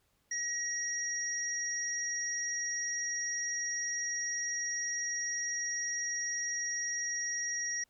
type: tone pair together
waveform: sine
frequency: 1900 / 5694 Hz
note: A#6 / F8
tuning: +33 / +33 cents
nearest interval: octave + perfect fifth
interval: 1900 cents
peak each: -37 / -34 dBFS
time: 0.31-7.84 s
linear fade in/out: 5 ms
effects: pink hiss -74 dBFS RMS until 7.89 s